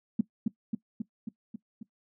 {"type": "tone with echo", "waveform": "sine", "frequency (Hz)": 221.6, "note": "A3", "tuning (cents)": 13, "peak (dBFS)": -20, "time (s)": [0.19, 0.21], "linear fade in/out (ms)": 5, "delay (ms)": 270, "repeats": 6, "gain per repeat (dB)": -3, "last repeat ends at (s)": 1.83, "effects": ["noise-tail reverb RT60 0.1 s tail -19 dB re dry"]}